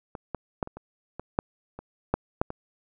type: clicks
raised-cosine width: 1 ms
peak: -22 / -16 / -12 / -25 / -26 / -21 / -8 / -25 / -8 / -8 / -20 dBFS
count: 11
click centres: 0.152 / 0.347 / 0.628 / 0.674 / 0.77 / 1.196 / 1.389 / 1.79 / 2.14 / 2.415 / 2.504 s
effects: none